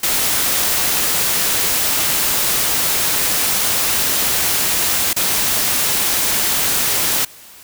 white noise with dropouts, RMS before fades -17 dBFS, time 0.03-7.25 s, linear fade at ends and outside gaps 5 ms, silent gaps 5.132-5.163 s, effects white hiss -41 dBFS RMS until 7.63 s

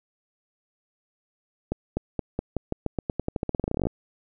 accelerating click train, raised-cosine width 2 ms, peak -12 dBFS, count 26, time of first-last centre 1.72-3.869 s, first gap 250 ms, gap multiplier 0.89, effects none

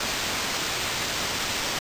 white noise with sample-and-hold, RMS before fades -28 dBFS, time 0-1.79 s, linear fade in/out 5 ms, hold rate 11025 Hz, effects resampled to 32000 Hz

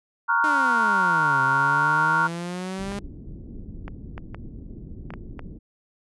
sine chord, Gb major seventh, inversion first, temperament equal, 932.3 / 1108.7 / 1396.9 / 1480 Hz, Bb5 / Db6 / F6 / Gb6, 0 / 0 / 0 / 0 cents, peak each -23 / -26 / -21 / -27 dBFS, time 0.28-2.28 s, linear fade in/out 20 ms
sawtooth exponential two-way sweep, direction down then up, 311.1 to 131.5 to 202.7 Hz, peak -25 dBFS, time 0.44-2.99 s, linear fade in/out 0 ms, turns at 1.41 s
pink low-pass noise, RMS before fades -38 dBFS, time 2.77-5.59 s, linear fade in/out 20 ms, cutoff 320 Hz, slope 24 dB/octave
clicks, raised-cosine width 0.5 ms, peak -21 dBFS, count 7, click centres 2.92 / 3.88 / 4.179 / 4.346 / 5.105 / 5.138 / 5.393 s
effects resampled to 24000 Hz

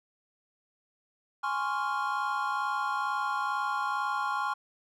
triangle chord, Db major seventh, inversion second, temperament equal, 830.6 / 1046.5 / 1108.7 / 1396.9 Hz, Ab5 / C6 / Db6 / F6, 0 / 0 / 0 / 0 cents, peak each -32 dBFS, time 1.43-4.54 s, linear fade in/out 10 ms, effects none

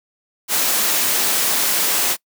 white noise, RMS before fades -18 dBFS, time 0.48-2.17 s, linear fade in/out 50 ms, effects noise-tail reverb RT60 0.1 s tail -24 dB re dry + high-pass 200 Hz 12 dB/octave

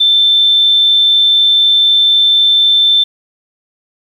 sine tone, 3548 Hz, A7, 14 cents sharp, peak -6 dBFS, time 0-3.04 s, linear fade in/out 10 ms, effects 7-bit

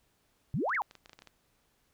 sine exponential two-way sweep, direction up then down, 116.54 to 2266 to 734 Hz, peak -28 dBFS, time 0.54-0.82 s, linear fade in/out 0 ms, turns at 0.75 s
clicks, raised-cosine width 0.2 ms, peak -33 dBFS, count 10, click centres 0.695 / 0.749 / 0.911 / 0.953 / 1.059 / 1.095 / 1.132 / 1.19 / 1.221 / 1.273 s
effects pink hiss -72 dBFS RMS until 1.93 s

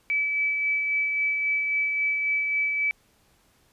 sine tone with tremolo, 2300 Hz, D7, 37 cents flat, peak -21 dBFS, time 0.1-2.91 s, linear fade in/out 0 ms, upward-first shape sine, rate 3.7 Hz, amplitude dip 30%, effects pink hiss -63 dBFS RMS until 3.72 s + resampled to 32000 Hz

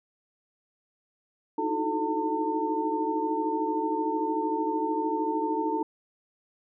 sine tone cluster, 307 / 320.2 / 365.8 / 435 / 902 Hz, D#4 / D#4 / F#4 / A4 / A5, -23 / +50 / -20 / -20 / +43 cents, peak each -32 / -32 / -36 / -32 / -29 dBFS, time 1.58-5.83 s, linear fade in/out 5 ms, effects none

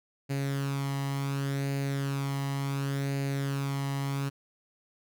sawtooth tone with flanger, 138.59 Hz, C#3, in tune, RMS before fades -31 dBFS, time 0.29-4.3 s, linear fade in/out 20 ms, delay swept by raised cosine 0.44 to 1.01 ms, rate 0.69 Hz, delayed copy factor +0.55, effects none

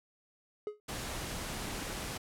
triangle tone with exponential decay, 420 Hz, G#4, 19 cents sharp, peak -29 dBFS, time 0.67-0.8 s, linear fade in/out 1 ms, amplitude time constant 28 ms
pink noise, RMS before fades -39 dBFS, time 0.88-2.18 s, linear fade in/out 10 ms
effects low-pass 12000 Hz 12 dB/octave

